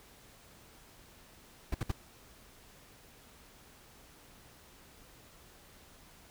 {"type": "noise bursts", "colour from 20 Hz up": "brown", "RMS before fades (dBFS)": -31, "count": 3, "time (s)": [1.72, 1.917], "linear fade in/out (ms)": 5, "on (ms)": 25, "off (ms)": 61, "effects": ["pink hiss -58 dBFS RMS until 6.3 s"]}